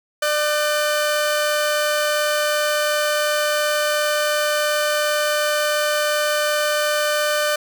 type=tone pair together; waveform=sawtooth; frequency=597 / 1513.9 Hz; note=D5 / F#6; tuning=+28 / +39 cents; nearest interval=octave + major third; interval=1611 cents; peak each=-15 / -20 dBFS; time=0.22-7.56 s; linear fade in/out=5 ms; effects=none